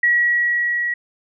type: tone with level ramp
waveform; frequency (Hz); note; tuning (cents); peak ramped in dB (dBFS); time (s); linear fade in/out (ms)
sine; 1919; A#6; +50; -12 to -19; 0.03-0.94; 5
effects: none